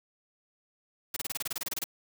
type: noise bursts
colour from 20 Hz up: white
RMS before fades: -33 dBFS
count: 14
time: 1.14-1.841 s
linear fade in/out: 5 ms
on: 25 ms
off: 27 ms
effects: none